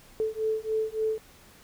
sine beating tone pair, 436.2 / 439.7 Hz, A4 / A4, -15 / -1 cents, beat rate 3.5 Hz, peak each -29 dBFS, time 0.2-1.18 s, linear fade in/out 0 ms, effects pink hiss -54 dBFS RMS until 1.63 s

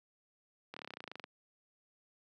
slowing click train, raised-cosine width 0.3 ms, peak -28 dBFS, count 16, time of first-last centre 0.74-1.241 s, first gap 25 ms, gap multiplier 1.04, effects high-pass 200 Hz 12 dB/octave

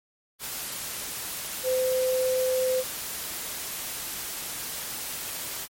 sine tone in noise, 513 Hz, C5, 34 cents flat, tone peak -22 dBFS, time 1.63-2.84 s, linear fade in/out 50 ms, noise white, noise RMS -34 dBFS, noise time 0.39-5.68 s, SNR +9 dB, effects MP3 64 kbps

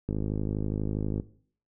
click train, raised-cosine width 3 ms, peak -17 dBFS, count 59, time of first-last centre 0.09-1.199 s, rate 52.3 Hz, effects noise-tail reverb RT60 0.5 s tail -17 dB re dry

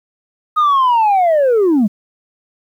sine linear sweep, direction down, 1255 to 190.1 Hz, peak -7 dBFS, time 0.56-1.88 s, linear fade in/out 20 ms, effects tanh soft clip ceiling -8 dBFS + 8-bit

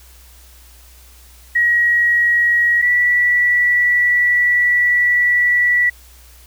sine tone pair in turn, 1904 / 1951.9 Hz, A#6 / B6, +36 / -21 cents, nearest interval unison, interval 43 cents, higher second, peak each -11 dBFS, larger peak neither, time 1.55-2.82 / 2.82-5.9 s, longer second, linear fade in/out 10 ms, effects added 61 Hz sine -43 dBFS peak until 6.46 s + white hiss -47 dBFS RMS until 6.46 s

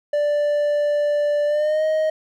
triangle tone with pitch glide, 587.3 to 625.8 Hz, D5 to D#5, 0 to +10 cents, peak -15 dBFS, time 0.13-2.1 s, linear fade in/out 5 ms, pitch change +110 cents, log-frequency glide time 1.46-1.84 s, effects none

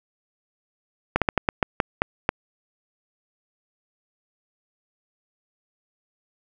slowing click train, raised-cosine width 0.5 ms, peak -3 dBFS, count 9, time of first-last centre 1.16-2.291 s, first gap 57 ms, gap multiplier 1.25, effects none

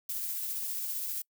violet noise with tremolo, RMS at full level -34 dBFS, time 0.09-1.22 s, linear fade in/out 5 ms, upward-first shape sine, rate 15 Hz, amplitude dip 25%, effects noise-tail reverb RT60 0.1 s tail -26 dB re dry

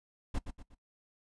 brown noise with echo, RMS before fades -31 dBFS, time 0.34-0.39 s, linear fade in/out 10 ms, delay 120 ms, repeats 3, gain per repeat -8 dB, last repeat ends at 0.75 s, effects noise-tail reverb RT60 0.1 s tail -19 dB re dry + resampled to 24000 Hz

